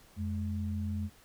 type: tone pair together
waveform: sine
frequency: 88.6 / 210.7 Hz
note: F2 / G#3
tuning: +25 / +25 cents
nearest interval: octave + minor third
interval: 1500 cents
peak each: -33 / -36 dBFS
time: 0.16-1.1 s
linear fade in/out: 50 ms
effects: pink hiss -60 dBFS RMS until 1.24 s